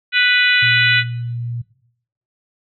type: harmonic tone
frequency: 493.9 Hz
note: B4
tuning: in tune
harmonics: 3 / 4 / 5 / 6 / 7 / 8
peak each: -16 / -18 / -16 / -20 / -24 / -22 dBFS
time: 0.12-1.04 s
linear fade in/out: 50 ms
type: tone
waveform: sine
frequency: 119 Hz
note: A#2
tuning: 36 cents sharp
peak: -22 dBFS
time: 0.62-1.62 s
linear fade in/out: 10 ms
effects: noise-tail reverb RT60 0.7 s tail -18 dB re dry